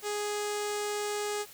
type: tone with low-pass filter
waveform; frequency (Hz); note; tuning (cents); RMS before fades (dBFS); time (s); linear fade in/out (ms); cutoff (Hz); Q
sawtooth; 415.3; G#4; 0; -33; 0.02-1.46; 50; 8000; 2.5
effects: white hiss -51 dBFS RMS until 1.53 s